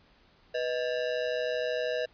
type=ring-modulated tone; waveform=square; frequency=560 Hz; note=C#5; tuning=18 cents sharp; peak=-26 dBFS; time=0.54-2.06 s; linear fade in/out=10 ms; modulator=66.4 Hz; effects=pink hiss -62 dBFS RMS until 2.13 s + resampled to 11025 Hz